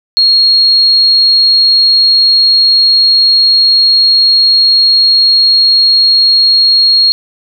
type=tone; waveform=sine; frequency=4282 Hz; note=C8; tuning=39 cents sharp; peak=-4 dBFS; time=0.17-7.12 s; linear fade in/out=0 ms; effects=none